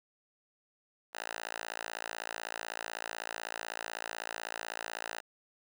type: tone with high-pass filter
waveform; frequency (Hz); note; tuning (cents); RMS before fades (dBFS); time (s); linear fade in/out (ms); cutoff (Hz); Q
5% pulse; 56; A1; +31; -41; 1.13-5.21; 20; 1000; 1.3
effects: none